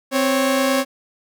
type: tone pair together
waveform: sawtooth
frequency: 261.6 / 552.1 Hz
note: C4 / C#5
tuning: 0 / -7 cents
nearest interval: octave + minor second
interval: 1293 cents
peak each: -15 dBFS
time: 0.11-0.85 s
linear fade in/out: 50 ms
effects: none